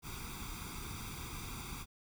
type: noise with comb filter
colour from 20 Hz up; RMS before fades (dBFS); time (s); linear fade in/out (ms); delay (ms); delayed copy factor
pink; -44; 0.02-1.86; 50; 0.84; +0.85
effects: none